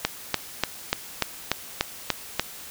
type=click train; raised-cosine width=0.2 ms; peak=-3 dBFS; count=9; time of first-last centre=0.05-2.396 s; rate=3.41 Hz; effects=white hiss -41 dBFS RMS until 2.7 s